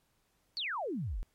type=exponential sweep; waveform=sine; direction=down; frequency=4684 to 31.16 Hz; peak=-33 dBFS; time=0.57-1.23 s; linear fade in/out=0 ms; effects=pink hiss -74 dBFS RMS until 1.34 s + MP3 64 kbps